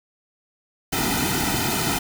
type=noise with comb filter; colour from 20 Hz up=pink; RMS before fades=-23 dBFS; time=0.92-1.99 s; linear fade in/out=10 ms; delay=1.8 ms; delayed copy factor=-0.9; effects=none